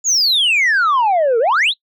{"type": "exponential two-way sweep", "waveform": "sine", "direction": "down then up", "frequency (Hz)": [7020, 439.8, 4234], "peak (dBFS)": -9, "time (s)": [0.04, 1.74], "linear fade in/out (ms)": 50, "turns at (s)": 1.39, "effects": ["noise-tail reverb RT60 0.1 s tail -25 dB re dry", "tanh soft clip ceiling -10 dBFS"]}